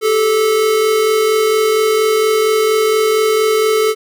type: tone pair together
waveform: square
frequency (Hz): 392 / 436.3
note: G4 / A4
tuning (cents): 0 / -15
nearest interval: major second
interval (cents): 185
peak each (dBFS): -21 / -12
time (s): 0.01-3.95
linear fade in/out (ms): 50
effects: none